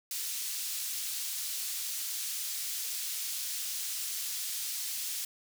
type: high-pass noise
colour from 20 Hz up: pink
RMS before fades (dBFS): -36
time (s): 0.11-5.25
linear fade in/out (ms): 2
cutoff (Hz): 4600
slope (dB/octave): 12
effects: none